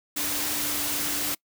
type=tone in noise; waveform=sine; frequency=293.7 Hz; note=D4; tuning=in tune; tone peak=-38 dBFS; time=0.16-1.35 s; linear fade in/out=10 ms; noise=white; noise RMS=-28 dBFS; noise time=0.16-1.35 s; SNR=-13 dB; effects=noise-tail reverb RT60 0.1 s tail -25 dB re dry